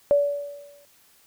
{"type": "tone with exponential decay", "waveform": "sine", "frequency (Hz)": 574, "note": "D5", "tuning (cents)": -40, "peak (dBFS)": -13, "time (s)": [0.11, 0.85], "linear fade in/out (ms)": 0, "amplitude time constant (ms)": 160, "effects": ["white hiss -58 dBFS RMS until 1.26 s"]}